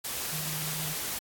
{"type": "tone in noise", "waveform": "sine", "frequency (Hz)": 155, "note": "D#3", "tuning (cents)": -6, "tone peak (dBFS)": -38, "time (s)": [0.32, 0.94], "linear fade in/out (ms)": 10, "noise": "white", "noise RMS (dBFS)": -34, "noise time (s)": [0.04, 1.19], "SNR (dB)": -7, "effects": ["AAC 64 kbps"]}